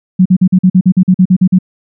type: tone bursts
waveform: sine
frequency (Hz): 184.5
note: F#3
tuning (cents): -5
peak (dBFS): -3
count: 13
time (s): 0.19-1.588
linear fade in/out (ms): 10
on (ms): 66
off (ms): 45
effects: none